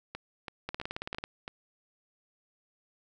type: two click trains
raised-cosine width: 0.3 ms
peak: -19 / -22 dBFS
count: 11 / 5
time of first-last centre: 0.69-1.239 / 0.15-1.479 s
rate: 18.2 / 3.01 Hz
effects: none